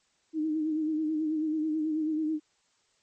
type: tone with vibrato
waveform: sine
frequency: 311.1 Hz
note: D#4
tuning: in tune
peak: -26 dBFS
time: 0.33-2.4 s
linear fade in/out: 50 ms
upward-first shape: sine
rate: 9.2 Hz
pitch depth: 47 cents each way
effects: white hiss -70 dBFS RMS until 3.02 s + MP3 32 kbps